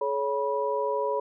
sine tone cluster, 425.5 / 558 / 976 Hz, G#4 / C#5 / B5, +42 / +11 / -21 cents, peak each -29 dBFS, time 0.01-1.2 s, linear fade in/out 5 ms, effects none

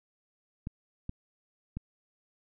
clicks, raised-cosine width 5 ms, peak -23 dBFS, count 3, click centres 0.671 / 1.094 / 1.77 s, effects none

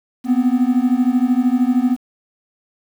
triangle beating tone pair, 243.8 / 256.8 Hz, B3 / C4, -22 / -32 cents, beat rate 13 Hz, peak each -14 dBFS, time 0.24-1.97 s, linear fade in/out 50 ms, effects 7-bit

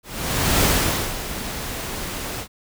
pink noise with ADSR envelope, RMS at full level -17 dBFS, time 0.03-2.48 s, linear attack 600 ms, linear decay 510 ms, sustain -12 dB, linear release 81 ms, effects none

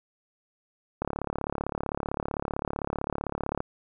click train, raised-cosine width 1 ms, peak -15 dBFS, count 93, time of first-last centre 1.02-3.604 s, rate 35.6 Hz, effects none

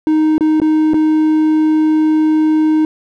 triangle tone with dropouts, 311.1 Hz, D#4, in tune, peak -7 dBFS, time 0.07-2.85 s, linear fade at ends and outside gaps 1 ms, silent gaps 0.381-0.408 / 0.601-0.617 / 0.935-0.942 s, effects none

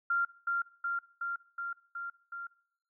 sine tone with echo, 1388 Hz, F6, 11 cents flat, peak -26 dBFS, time 0.1-0.25 s, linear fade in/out 5 ms, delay 370 ms, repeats 6, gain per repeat -2 dB, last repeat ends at 2.47 s, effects noise-tail reverb RT60 0.7 s tail -22 dB re dry

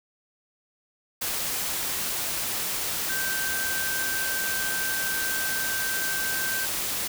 sine tone in noise, 1556 Hz, G6, 13 cents flat, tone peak -29 dBFS, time 3.09-6.66 s, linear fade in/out 10 ms, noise white, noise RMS -29 dBFS, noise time 1.21-7.08 s, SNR -3 dB, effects none

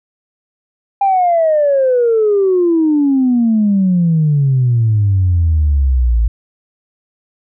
sine exponential sweep, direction down, 805 to 54.2 Hz, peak -8 dBFS, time 1.01-6.28 s, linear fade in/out 5 ms, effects tanh soft clip ceiling -5 dBFS

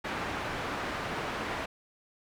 white low-pass noise, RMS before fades -35 dBFS, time 0.04-1.66 s, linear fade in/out 10 ms, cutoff 1600 Hz, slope 12 dB/octave, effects none

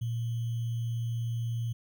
sine tone with sample-and-hold, 116.54 Hz, A#2, in tune, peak -29 dBFS, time 0.01-1.73 s, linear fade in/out 10 ms, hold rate 3150 Hz, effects none

